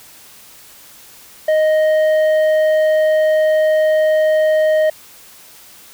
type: tone with tanh clipping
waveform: sine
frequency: 622.3 Hz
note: D#5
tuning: in tune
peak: -12 dBFS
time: 1.48-4.9 s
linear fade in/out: 5 ms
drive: 7 dB
effects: white hiss -42 dBFS RMS until 5.93 s

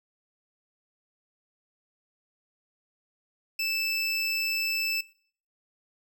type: tone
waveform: 25% pulse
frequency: 2637 Hz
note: E7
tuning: in tune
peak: -23 dBFS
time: 3.59-5.01 s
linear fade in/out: 5 ms
effects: noise-tail reverb RT60 0.5 s tail -19 dB re dry

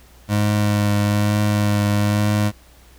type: tone with vibrato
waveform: 25% pulse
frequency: 103.83 Hz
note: G#2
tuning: in tune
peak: -12 dBFS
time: 0.28-2.52 s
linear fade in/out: 50 ms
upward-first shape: triangle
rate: 1.1 Hz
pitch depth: 17 cents each way
effects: added 60 Hz sine -47 dBFS peak until 2.98 s + pink hiss -51 dBFS RMS until 2.98 s

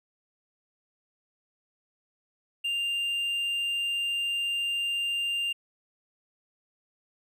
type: tone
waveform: triangle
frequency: 2794 Hz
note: F7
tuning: in tune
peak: -25 dBFS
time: 2.64-5.53 s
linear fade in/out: 10 ms
effects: none

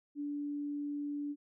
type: tone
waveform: sine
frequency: 290 Hz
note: D4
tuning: 22 cents flat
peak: -35 dBFS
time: 0.15-1.36 s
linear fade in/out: 50 ms
effects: none

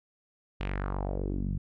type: tone with low-pass filter sweep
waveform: sawtooth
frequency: 47.92 Hz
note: G1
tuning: 39 cents flat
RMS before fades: -32 dBFS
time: 0.6-1.58 s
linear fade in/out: 10 ms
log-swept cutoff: 3000 to 150 Hz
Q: 2.8
effects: none

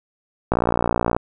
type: click train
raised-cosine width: 1 ms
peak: -4 dBFS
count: 39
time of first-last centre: 0.52-1.165 s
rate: 58.9 Hz
effects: none

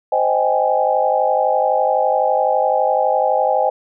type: chord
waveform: sine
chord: Ab major seventh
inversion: first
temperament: just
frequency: 519.1 / 623 / 778.7 / 830.6 Hz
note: C5 / Eb5 / G5 / Ab5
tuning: -14 / +2 / -12 / 0 cents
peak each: -19 dBFS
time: 0.12-3.7 s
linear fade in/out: 5 ms
effects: none

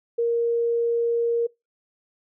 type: tone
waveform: sine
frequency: 467.9 Hz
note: A#4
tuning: 6 cents sharp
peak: -19 dBFS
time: 0.18-1.47 s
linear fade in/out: 10 ms
effects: noise-tail reverb RT60 0.2 s tail -23 dB re dry

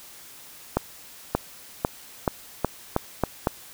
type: accelerating click train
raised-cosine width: 1 ms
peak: -6 dBFS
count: 8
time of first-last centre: 0.77-3.471 s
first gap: 580 ms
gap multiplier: 0.86
effects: white hiss -46 dBFS RMS until 3.73 s

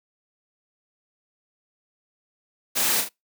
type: noise with echo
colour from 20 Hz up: white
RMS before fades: -23 dBFS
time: 2.75-3.02 s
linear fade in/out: 20 ms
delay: 36 ms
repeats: 2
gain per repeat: -6 dB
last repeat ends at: 3.092 s
effects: noise-tail reverb RT60 0.2 s tail -26 dB re dry + high-pass 150 Hz 12 dB/octave

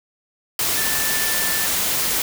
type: tone in noise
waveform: sine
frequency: 1765 Hz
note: A6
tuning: 5 cents sharp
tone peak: -27 dBFS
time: 0.77-1.66 s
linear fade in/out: 2 ms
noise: white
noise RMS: -21 dBFS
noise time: 0.59-2.22 s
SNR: -9 dB
effects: none

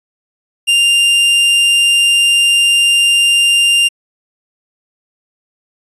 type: tone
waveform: 45% pulse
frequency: 2794 Hz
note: F7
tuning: in tune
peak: -8 dBFS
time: 0.67-3.89 s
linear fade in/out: 20 ms
effects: resampled to 24000 Hz

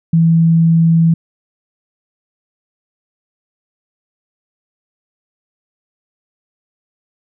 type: tone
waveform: sine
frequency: 164.81 Hz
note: E3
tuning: in tune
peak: -7 dBFS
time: 0.13-1.14 s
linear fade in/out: 5 ms
effects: none

